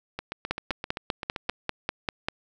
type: two click trains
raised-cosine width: 0.3 ms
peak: -10 / -16 dBFS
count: 10 / 11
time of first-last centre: 0.51-2.285 / 0.19-1.492 s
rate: 5.07 / 7.68 Hz
effects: none